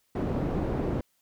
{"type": "low-pass noise", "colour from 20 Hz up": "white", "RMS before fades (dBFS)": -29, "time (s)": [0.15, 1.01], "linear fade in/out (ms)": 5, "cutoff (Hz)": 360, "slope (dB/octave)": 12, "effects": ["white hiss -71 dBFS RMS until 1.21 s"]}